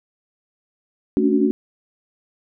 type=chord; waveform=sine; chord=D major seventh; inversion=second; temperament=equal with one note detuned; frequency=220 / 277.2 / 288.3 / 370 Hz; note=A3 / C#4 / D4 / F#4; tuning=0 / 0 / -32 / 0 cents; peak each=-20 dBFS; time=1.17-1.51 s; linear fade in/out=0 ms; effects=none